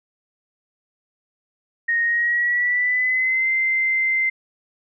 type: tone with pitch glide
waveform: sine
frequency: 1863 to 2079 Hz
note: A#6 to C7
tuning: -2 to -12 cents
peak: -17 dBFS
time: 1.88-4.3 s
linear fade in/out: 10 ms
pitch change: +190 cents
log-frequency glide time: 2.03-3.49 s
effects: none